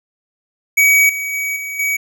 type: tone with level steps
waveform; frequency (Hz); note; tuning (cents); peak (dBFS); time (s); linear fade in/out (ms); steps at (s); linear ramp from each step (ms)
square; 2266; C#7; +37; -9 / -21 / -19 / -24 / -16; 0.77-1.97; 10; 1.09 / 1.33 / 1.56 / 1.79; 5
effects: none